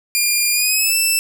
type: tone with pitch glide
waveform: 10% pulse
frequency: 2407 to 2655 Hz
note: D7 to E7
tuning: +42 to +12 cents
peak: -6 dBFS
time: 0.15-1.19 s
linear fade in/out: 0 ms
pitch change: +170 cents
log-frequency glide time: 0.52-0.95 s
effects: none